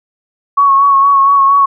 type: tone with vibrato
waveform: sine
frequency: 1108.7 Hz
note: C#6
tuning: in tune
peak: -5 dBFS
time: 0.57-1.66 s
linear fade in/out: 10 ms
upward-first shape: sine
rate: 4.3 Hz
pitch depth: 30 cents each way
effects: none